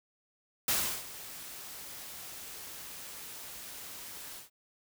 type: noise with ADSR envelope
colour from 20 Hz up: white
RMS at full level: -28 dBFS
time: 0.68-4.5 s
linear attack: 3 ms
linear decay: 340 ms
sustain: -17 dB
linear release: 140 ms
effects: none